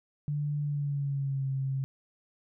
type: tone with pitch glide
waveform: sine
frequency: 146.83 to 134.64 Hz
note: D3 to C3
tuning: 0 to +50 cents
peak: -28 dBFS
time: 0.28-1.84 s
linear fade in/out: 0 ms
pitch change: -150 cents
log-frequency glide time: 0.62-1.48 s
effects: none